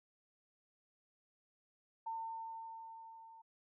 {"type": "tone with level ramp", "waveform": "sine", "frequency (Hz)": 903, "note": "A5", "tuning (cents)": 45, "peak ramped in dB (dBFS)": [-38, -55], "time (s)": [2.06, 3.42], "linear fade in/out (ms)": 10, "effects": []}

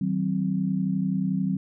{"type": "chord", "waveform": "sine", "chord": "C diminished", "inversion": "first", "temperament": "just", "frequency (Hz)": [156.98, 188.37, 261.6], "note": ["Eb3", "Gb3", "C4"], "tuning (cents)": [16, 31, 0], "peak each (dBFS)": [-30, -24, -30], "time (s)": [0.01, 1.57], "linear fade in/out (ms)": 5, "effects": []}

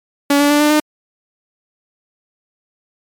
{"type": "tone with pitch steps", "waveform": "sawtooth", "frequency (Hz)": [284.1, 288.7, 293.4, 298.2, 303.1], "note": ["C#4", "D4", "D4", "D4", "D#4"], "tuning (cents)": [43, -30, -2, 27, -45], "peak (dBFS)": -6, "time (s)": [0.3, 0.8], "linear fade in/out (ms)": 5, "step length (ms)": 100, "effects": ["MP3 96 kbps"]}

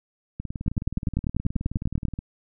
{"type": "two click trains", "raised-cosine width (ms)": 5, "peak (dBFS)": [-19, -11], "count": [35, 15], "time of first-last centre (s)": [[0.4, 2.189], [0.68, 2.053]], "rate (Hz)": [19, 10.2], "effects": []}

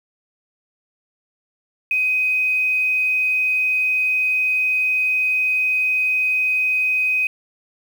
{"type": "tone with quantisation", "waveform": "sine", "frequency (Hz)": 2512, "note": "D#7", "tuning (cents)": 16, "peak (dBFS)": -16, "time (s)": [1.91, 7.27], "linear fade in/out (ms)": 2, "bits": 7, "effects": []}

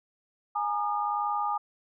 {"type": "chord", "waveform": "sine", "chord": "Ab suspended second", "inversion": "none", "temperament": "equal with one note detuned", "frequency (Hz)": [830.6, 932.3, 1216.1], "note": ["Ab5", "Bb5", "Eb6"], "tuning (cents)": [0, 0, -40], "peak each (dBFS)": [-29, -35, -30], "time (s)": [0.55, 1.58], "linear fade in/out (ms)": 10, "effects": []}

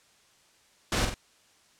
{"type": "noise with echo", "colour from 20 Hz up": "pink", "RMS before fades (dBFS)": -27, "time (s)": [0.92, 1.05], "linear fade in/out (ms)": 2, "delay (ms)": 46, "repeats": 2, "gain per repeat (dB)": -5, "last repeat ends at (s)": 1.142, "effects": ["white hiss -62 dBFS RMS until 1.79 s", "low-pass 8000 Hz 12 dB/octave"]}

